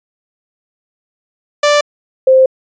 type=tone pair in turn; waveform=sawtooth / sine; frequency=587.3 / 523.2 Hz; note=D5 / C5; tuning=0 / 0 cents; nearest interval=major second; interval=200 cents; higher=first; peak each=-4 dBFS; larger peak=neither; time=1.63-1.81 / 2.27-2.46 s; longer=second; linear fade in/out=5 ms; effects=resampled to 16000 Hz